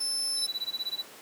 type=tone; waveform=30% pulse; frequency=5274 Hz; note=E8; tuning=in tune; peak=-24 dBFS; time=0-0.47 s; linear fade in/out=10 ms
type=tone with tremolo; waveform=triangle; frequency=3951 Hz; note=B7; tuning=in tune; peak=-26 dBFS; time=0.36-1.05 s; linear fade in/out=50 ms; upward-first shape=sine; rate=16 Hz; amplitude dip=100%
effects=pink hiss -48 dBFS RMS until 1.21 s + high-pass 300 Hz 12 dB/octave